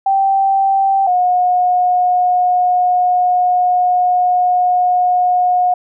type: tone pair in turn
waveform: sine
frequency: 780 / 722.9 Hz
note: G5 / F#5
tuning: -9 / -40 cents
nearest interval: minor second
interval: 131 cents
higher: first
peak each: -10 dBFS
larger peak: neither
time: 0.06-1.07 / 1.07-5.74 s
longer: second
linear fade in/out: 5 ms
effects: none